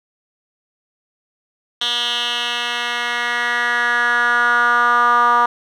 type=tone with band-pass filter sweep; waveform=10% pulse; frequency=240.1 Hz; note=B3; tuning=49 cents flat; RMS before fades=-17 dBFS; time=1.81-5.46 s; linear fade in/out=5 ms; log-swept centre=3300 to 1100 Hz; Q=4.3; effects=none